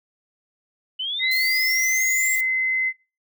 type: linear sweep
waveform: sine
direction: up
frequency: 2960 to 7640 Hz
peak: -24 dBFS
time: 0.99-2.36 s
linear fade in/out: 10 ms
type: tone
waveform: sine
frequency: 2052 Hz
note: C7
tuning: 34 cents flat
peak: -19 dBFS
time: 1.19-2.93 s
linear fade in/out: 50 ms
type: noise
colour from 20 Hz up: violet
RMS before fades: -31 dBFS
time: 1.31-2.41 s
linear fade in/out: 5 ms
effects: noise-tail reverb RT60 0.3 s tail -21 dB re dry